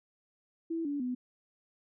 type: tone with pitch steps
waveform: sine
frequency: 329.6 / 286.9 / 249.8 Hz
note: E4 / D4 / B3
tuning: 0 / -40 / +20 cents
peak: -31 dBFS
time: 0.7-1.15 s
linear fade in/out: 10 ms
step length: 150 ms
effects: none